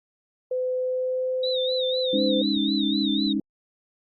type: tone with pitch glide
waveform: sine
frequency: 508 to 513.3 Hz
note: B4 to C5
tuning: +49 to -33 cents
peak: -23 dBFS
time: 0.51-2.42 s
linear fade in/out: 5 ms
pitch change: +18 cents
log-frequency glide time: 0.75-1.31 s
type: tone with vibrato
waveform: sine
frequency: 3787 Hz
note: A#7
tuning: 27 cents sharp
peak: -27 dBFS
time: 1.43-3.33 s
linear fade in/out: 5 ms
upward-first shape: sine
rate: 4 Hz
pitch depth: 110 cents each way
type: chord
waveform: sine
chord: Ab suspended fourth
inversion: none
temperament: equal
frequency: 207.7 / 277.2 / 311.1 Hz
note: Ab3 / Db4 / Eb4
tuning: 0 / 0 / 0 cents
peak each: -26 dBFS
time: 2.13-3.4 s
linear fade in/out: 5 ms
effects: Opus 48 kbps